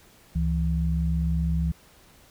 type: tone pair together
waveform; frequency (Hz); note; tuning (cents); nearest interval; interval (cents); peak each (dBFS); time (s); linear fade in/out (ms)
sine; 69.41 / 164.81; C#2 / E3; +3 / 0; octave + minor third; 1497; -24 / -25; 0.35-1.72; 10
effects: pink hiss -55 dBFS RMS until 2.3 s